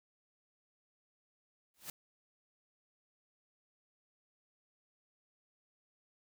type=noise with exponential growth; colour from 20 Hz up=white; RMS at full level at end=-40 dBFS; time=1.74-1.9 s; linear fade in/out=2 ms; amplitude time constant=33 ms; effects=none